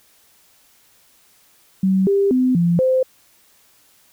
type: tone with pitch steps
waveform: sine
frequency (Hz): 190.3 / 397.2 / 255 / 171.6 / 518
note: F#3 / G4 / C4 / F3 / C5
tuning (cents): +49 / +23 / -44 / -30 / -17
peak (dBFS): -13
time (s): 1.83-3.03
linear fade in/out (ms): 5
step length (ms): 240
effects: white hiss -55 dBFS RMS until 4.12 s